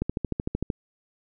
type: click train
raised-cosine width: 3 ms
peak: -13 dBFS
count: 10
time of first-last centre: 0.02-0.702 s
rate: 13.2 Hz
effects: none